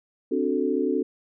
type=chord; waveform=sine; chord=D dominant seventh; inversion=third; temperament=equal; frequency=261.6 / 293.7 / 370 / 440 Hz; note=C4 / D4 / F#4 / A4; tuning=0 / 0 / 0 / 0 cents; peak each=-27 dBFS; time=0.31-1.03 s; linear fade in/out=10 ms; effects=none